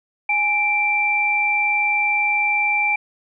sine tone pair together, 830.6 / 2349 Hz, G#5 / D7, 0 / 0 cents, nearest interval octave + tritone, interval 1800 cents, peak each -23 / -17 dBFS, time 0.29-2.96 s, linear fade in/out 5 ms, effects none

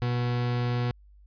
40% pulse tone, 121.8 Hz, B2, 24 cents flat, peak -24 dBFS, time 0.02-0.91 s, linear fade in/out 0 ms, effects added 50 Hz sine -51 dBFS peak until 1.26 s + resampled to 11025 Hz

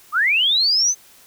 sine linear sweep, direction up, 1139 to 6272 Hz, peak -14 dBFS, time 0.12-0.95 s, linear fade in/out 50 ms, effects white hiss -49 dBFS RMS until 1.26 s

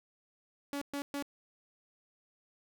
sawtooth tone bursts, 283.4 Hz, C#4, 38 cents sharp, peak -31 dBFS, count 3, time 0.73-1.225 s, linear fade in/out 0 ms, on 85 ms, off 120 ms, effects none

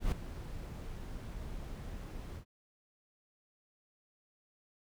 brown noise with ADSR envelope, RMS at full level -30 dBFS, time 0-2.45 s, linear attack 120 ms, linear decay 4 ms, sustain -13 dB, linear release 83 ms, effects none

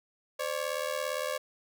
sawtooth ring-modulated tone, 557 Hz, C#5, 8 cents sharp, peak -24 dBFS, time 0.39-1.38 s, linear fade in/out 10 ms, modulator 38.8 Hz, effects none

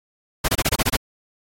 pink noise bursts, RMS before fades -19 dBFS, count 8, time 0.44-0.968 s, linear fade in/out 10 ms, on 45 ms, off 24 ms, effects AAC 64 kbps

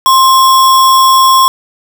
sine tone with sample-and-hold, 1054 Hz, C6, 12 cents sharp, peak -3 dBFS, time 0.06-1.48 s, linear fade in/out 0 ms, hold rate 4410 Hz, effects none

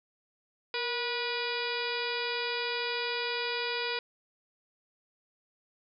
harmonic tone with a mistuned harmonic, 486.3 Hz, B4, 27 cents flat, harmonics 1 / 2 / 3 / 4 / 5 / 6 / 7 / 8 / 9 / 10, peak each -36 / -39 / -39 / -41 / -37 / -43 / -42 / -40 / -46 / -40 dBFS, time 0.74-3.99 s, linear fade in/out 2 ms, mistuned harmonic 1, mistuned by -53 cents, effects none

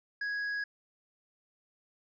sine tone with tanh clipping, 1661.2 Hz, G#6, in tune, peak -33 dBFS, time 0.21-0.64 s, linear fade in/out 5 ms, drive 6 dB, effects resampled to 16000 Hz

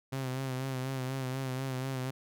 sawtooth tone with vibrato, 131.3 Hz, C3, 6 cents sharp, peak -29 dBFS, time 0.12-2.11 s, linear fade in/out 10 ms, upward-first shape sine, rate 4.1 Hz, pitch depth 45 cents each way, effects none

